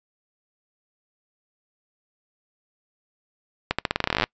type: accelerating click train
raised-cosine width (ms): 0.3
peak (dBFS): -5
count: 18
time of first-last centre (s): 3.71-4.24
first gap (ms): 76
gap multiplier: 0.87
effects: noise-tail reverb RT60 0.1 s tail -26 dB re dry + resampled to 16000 Hz